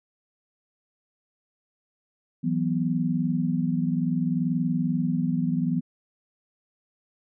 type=chord; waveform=sine; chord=E suspended second; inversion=none; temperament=just; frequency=164.81 / 185.42 / 247.2 Hz; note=E3 / F#3 / B3; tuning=0 / +4 / +2 cents; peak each=-26 / -28 / -26 dBFS; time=2.43-5.81 s; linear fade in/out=20 ms; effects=none